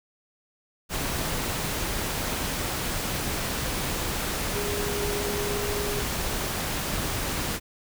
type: tone in noise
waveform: sine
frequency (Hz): 410.2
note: G#4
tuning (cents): -21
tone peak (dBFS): -30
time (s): 4.52-6.04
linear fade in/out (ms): 50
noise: pink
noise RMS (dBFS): -29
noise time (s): 0.89-7.6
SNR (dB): -4
effects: none